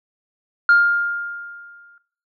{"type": "tone with exponential decay", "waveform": "sine", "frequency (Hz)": 1406, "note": "F6", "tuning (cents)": 11, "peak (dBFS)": -7, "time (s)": [0.69, 1.98], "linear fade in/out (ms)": 2, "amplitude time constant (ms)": 280, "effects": ["noise-tail reverb RT60 0.5 s tail -17 dB re dry", "tanh soft clip ceiling -6 dBFS"]}